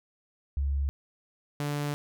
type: tone pair in turn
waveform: sine / sawtooth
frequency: 69.7 / 145.78 Hz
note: C#2 / D3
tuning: +10 / -12 cents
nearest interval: octave + minor second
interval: 1278 cents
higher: second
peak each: -25 dBFS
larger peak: neither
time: 0.57-0.89 / 1.6-1.94 s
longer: second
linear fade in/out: 0 ms
effects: none